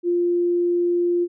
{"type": "tone", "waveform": "sine", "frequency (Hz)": 349.2, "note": "F4", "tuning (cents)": 0, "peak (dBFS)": -17, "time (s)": [0.03, 1.28], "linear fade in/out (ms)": 50, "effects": []}